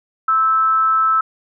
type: tone with frequency modulation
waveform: sine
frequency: 1310 Hz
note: E6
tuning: 11 cents flat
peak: -12 dBFS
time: 0.28-1.21 s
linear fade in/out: 5 ms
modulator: 260 Hz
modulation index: 0.24
effects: none